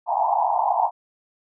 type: band-pass noise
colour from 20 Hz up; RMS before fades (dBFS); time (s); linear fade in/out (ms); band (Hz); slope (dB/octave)
pink; -21; 0.06-0.91; 50; 690 to 980; 96
effects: none